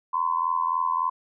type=tone with amplitude modulation; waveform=sine; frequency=1025 Hz; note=C6; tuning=36 cents flat; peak=-18 dBFS; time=0.13-1.1 s; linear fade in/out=10 ms; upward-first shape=sine; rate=83.5 Hz; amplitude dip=85%; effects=none